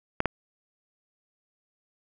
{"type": "clicks", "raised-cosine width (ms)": 0.5, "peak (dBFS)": -9, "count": 2, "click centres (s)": [0.204, 0.257], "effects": []}